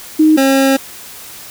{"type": "tone pair in turn", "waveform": ["sine", "25% pulse"], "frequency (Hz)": [311.1, 269.8], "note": ["D#4", "C#4"], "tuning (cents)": [0, -47], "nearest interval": "major second", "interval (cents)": 247, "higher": "first", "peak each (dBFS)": -5, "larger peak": "neither", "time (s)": [[0.19, 0.37], [0.37, 0.77]], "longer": "second", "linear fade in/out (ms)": 10, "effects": ["white hiss -33 dBFS RMS until 1.5 s"]}